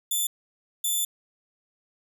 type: tone bursts at uneven times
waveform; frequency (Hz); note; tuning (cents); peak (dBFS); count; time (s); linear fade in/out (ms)
5% pulse; 3520; A7; 0; -16; 2; 0.11-0.27 / 0.84-1.05; 5
effects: none